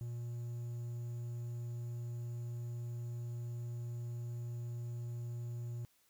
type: tone with quantisation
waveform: triangle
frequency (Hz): 119.2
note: A#2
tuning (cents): +39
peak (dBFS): -37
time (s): 0.01-5.85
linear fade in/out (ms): 0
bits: 11
effects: white hiss -72 dBFS RMS until 6.09 s